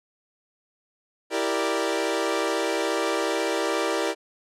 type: chord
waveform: sawtooth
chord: E half-diminished seventh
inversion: none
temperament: equal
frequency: 329.6 / 392 / 466.2 / 587.3 Hz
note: E4 / G4 / Bb4 / D5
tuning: 0 / 0 / 0 / 0 cents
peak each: -25 dBFS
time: 1.3-4.15 s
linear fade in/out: 50 ms
effects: low-pass 9000 Hz 12 dB/octave